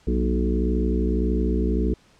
harmonic tone with a mistuned harmonic, 61.74 Hz, B1, in tune, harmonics 1 / 3 / 4 / 5 / 6 / 7, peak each -22 / -27 / -28 / -29 / -30 / -30 dBFS, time 0.07-1.94 s, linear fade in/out 5 ms, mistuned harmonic 4, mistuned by -63 cents, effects pink hiss -57 dBFS RMS until 2.19 s + low-pass 7000 Hz 12 dB/octave

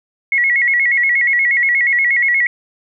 sine tone with vibrato, 2050 Hz, C7, 36 cents flat, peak -11 dBFS, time 0.32-2.47 s, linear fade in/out 2 ms, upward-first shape square, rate 8.4 Hz, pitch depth 100 cents each way, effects none

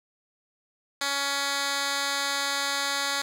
10% pulse tone with band-pass filter, 280.1 Hz, C#4, 18 cents sharp, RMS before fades -28 dBFS, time 1.01-3.22 s, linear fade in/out 5 ms, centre 4400 Hz, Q 0.72, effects none

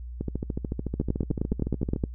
two click trains, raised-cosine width 3 ms, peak -16 / -12 dBFS, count 25 / 11, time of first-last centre 0.21-1.962 / 1-2.038 s, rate 13.7 / 9.63 Hz, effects noise-tail reverb RT60 0.1 s tail -25 dB re dry + added 60 Hz sine -35 dBFS peak until 2.14 s

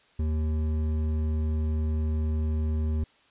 triangle tone with hard clipping, 77.78 Hz, D#2, in tune, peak -26 dBFS, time 0.19-3.04 s, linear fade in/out 5 ms, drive 13 dB, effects white hiss -61 dBFS RMS until 3.3 s + resampled to 8000 Hz

